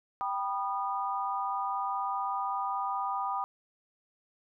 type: chord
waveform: sine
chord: G augmented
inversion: none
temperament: just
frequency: 784 / 980 / 1225 Hz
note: G5 / B5 / D#6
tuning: 0 / -14 / -27 cents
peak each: -34 dBFS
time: 0.21-3.44 s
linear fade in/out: 0 ms
effects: none